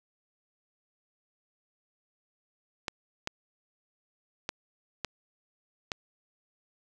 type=clicks; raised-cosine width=0.2 ms; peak=-14 dBFS; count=5; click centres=2.882 / 3.274 / 4.491 / 5.047 / 5.918 s; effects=none